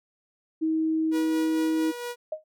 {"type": "tone", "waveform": "sine", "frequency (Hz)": 318.2, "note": "D#4", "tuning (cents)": 39, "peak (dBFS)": -22, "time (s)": [0.61, 1.92], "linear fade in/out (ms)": 20}
{"type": "tone with tremolo", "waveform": "sawtooth", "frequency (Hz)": 483.1, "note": "B4", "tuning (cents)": -38, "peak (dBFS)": -27, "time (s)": [1.11, 2.16], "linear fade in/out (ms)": 50, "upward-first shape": "sine", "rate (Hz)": 4.4, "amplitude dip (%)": 40}
{"type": "tone with exponential decay", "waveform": "sine", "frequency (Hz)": 622.3, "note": "D#5", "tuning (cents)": 0, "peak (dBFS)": -24, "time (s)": [2.32, 2.44], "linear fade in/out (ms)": 5, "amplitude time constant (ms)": 24}
{"effects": []}